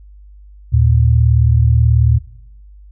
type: tone pair together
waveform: sine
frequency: 77.22 / 115.7 Hz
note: D#2 / A#2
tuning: -13 / -13 cents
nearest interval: perfect fifth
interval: 700 cents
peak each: -11 dBFS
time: 0.72-2.19 s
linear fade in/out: 20 ms
effects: noise-tail reverb RT60 0.8 s tail -20 dB re dry + added 50 Hz sine -37 dBFS peak until 2.91 s